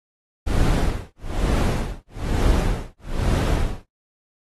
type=noise with tremolo; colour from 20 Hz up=brown; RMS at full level=-17 dBFS; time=0.46-3.89 s; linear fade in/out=20 ms; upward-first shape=sine; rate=1.1 Hz; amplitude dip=100%; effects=AAC 32 kbps